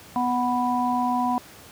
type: harmonic tone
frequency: 246.9 Hz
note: B3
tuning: in tune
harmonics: 1 / 3 / 4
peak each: -25 / -25 / -25 dBFS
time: 0.16-1.38 s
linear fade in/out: 0 ms
effects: pink hiss -46 dBFS RMS until 1.71 s + high-pass 80 Hz 12 dB/octave